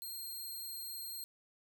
5% pulse tone, 4206 Hz, C8, 8 cents sharp, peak -35 dBFS, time 0.02-1.24 s, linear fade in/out 0 ms, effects none

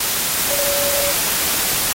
sine tone in noise, 568 Hz, C#5, 42 cents sharp, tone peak -23 dBFS, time 0.5-1.12 s, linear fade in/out 5 ms, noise white, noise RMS -19 dBFS, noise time 0-1.93 s, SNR -7 dB, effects AAC 48 kbps

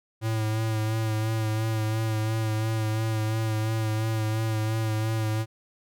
square tone with vibrato, 110 Hz, A2, in tune, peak -25 dBFS, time 0.21-5.46 s, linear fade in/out 50 ms, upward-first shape sine, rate 2.9 Hz, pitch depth 28 cents each way, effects none

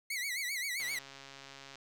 sawtooth tone with vibrato, 2093 Hz, C7, in tune, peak -31 dBFS, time 0.1-0.99 s, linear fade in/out 5 ms, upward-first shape sine, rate 7.6 Hz, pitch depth 140 cents each way
click train, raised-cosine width 0.2 ms, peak -32 dBFS, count 132, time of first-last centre 0.8-1.756 s, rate 137 Hz
effects none

